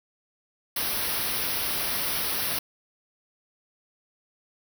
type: band-stop noise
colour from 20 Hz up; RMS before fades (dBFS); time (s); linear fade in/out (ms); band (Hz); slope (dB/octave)
white; -28; 0.76-2.59; 5; 5800 to 9400; 96
effects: none